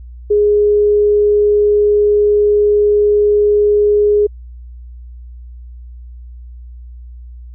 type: tone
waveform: sine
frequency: 415.3 Hz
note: G#4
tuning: in tune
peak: -8 dBFS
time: 0.3-4.27 s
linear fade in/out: 10 ms
effects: added 60 Hz sine -30 dBFS peak until 7.54 s